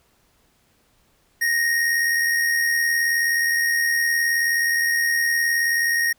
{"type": "tone with amplitude modulation", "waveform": "square", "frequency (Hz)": 1864.7, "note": "A#6", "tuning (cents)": 0, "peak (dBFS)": -17, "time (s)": [1.41, 6.13], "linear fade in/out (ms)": 10, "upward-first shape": "sine", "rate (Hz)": 79.2, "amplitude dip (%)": 40, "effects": ["pink hiss -62 dBFS RMS until 6.18 s"]}